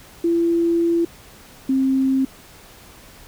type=tone pair in turn; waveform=sine; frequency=337.7 / 265.8 Hz; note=E4 / C4; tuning=+42 / +27 cents; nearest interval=major third; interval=415 cents; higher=first; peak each=-15 / -15 dBFS; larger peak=neither; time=0.24-1.05 / 1.69-2.25 s; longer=first; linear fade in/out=5 ms; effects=pink hiss -45 dBFS RMS until 3.27 s